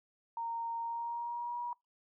sine tone with pitch glide, 925 to 960.9 Hz, A#5 to B5, -14 to -48 cents, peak -35 dBFS, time 0.37-1.73 s, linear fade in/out 2 ms, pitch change +66 cents, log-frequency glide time 0.8-1.58 s, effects noise-tail reverb RT60 0.2 s tail -25 dB re dry

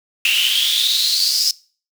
pink noise with high-pass filter sweep, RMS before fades -17 dBFS, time 0.25-1.51 s, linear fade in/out 2 ms, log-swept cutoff 2700 to 5200 Hz, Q 9.8, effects noise-tail reverb RT60 0.4 s tail -22 dB re dry

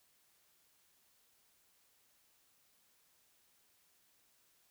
silence, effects white hiss -72 dBFS RMS until 4.7 s

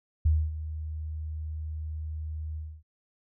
sine tone with ADSR envelope, 77.78 Hz, D#2, in tune, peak -18 dBFS, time 0.25-2.83 s, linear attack 9 ms, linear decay 250 ms, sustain -14 dB, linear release 270 ms, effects none

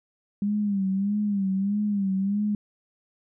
sine tone with vibrato, 199.9 Hz, G3, 34 cents sharp, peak -22 dBFS, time 0.42-2.55 s, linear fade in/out 2 ms, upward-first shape sine, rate 1.6 Hz, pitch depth 83 cents each way, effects none

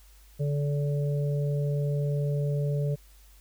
harmonic tone, 144.3 Hz, D3, 30 cents flat, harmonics 1 / 3 / 4, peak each -25 / -35 / -37 dBFS, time 0.39-2.96 s, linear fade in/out 20 ms, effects added 50 Hz sine -52 dBFS peak until 3.4 s + white hiss -60 dBFS RMS until 3.4 s

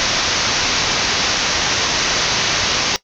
white low-pass noise, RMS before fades -18 dBFS, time 0-2.96 s, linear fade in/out 0 ms, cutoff 6400 Hz, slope 96 dB/octave, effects noise-tail reverb RT60 0.1 s tail -17 dB re dry

